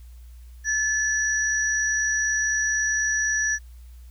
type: tone pair together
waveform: sine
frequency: 1731 / 5818 Hz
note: A6 / F#8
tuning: -29 / -30 cents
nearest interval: octave + major sixth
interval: 2099 cents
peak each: -22 / -26 dBFS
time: 0.64-3.59 s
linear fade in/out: 50 ms
effects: added 60 Hz sine -41 dBFS peak until 4.1 s + white hiss -61 dBFS RMS until 4.1 s